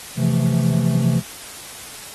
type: chord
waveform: triangle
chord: F major seventh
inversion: second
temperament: equal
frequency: 130.81 / 164.81 / 174.61 / 220 Hz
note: C3 / E3 / F3 / A3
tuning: 0 / 0 / 0 / 0 cents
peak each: -17 / -18 / -21 / -20 dBFS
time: 0.16-1.22 s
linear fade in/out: 50 ms
effects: white hiss -36 dBFS RMS until 2.14 s + AAC 32 kbps